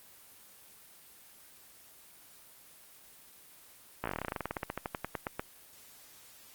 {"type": "slowing click train", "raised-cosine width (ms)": 0.5, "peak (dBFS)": -18, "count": 26, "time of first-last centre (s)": [4.04, 5.395], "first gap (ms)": 16, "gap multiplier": 1.09, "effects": ["white hiss -56 dBFS RMS until 6.54 s", "Opus 24 kbps"]}